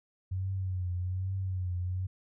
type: tone with vibrato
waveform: sine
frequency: 92.5 Hz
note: F#2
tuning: in tune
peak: -30 dBFS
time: 0.31-2.07 s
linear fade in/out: 10 ms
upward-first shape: triangle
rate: 1.2 Hz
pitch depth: 71 cents each way
effects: none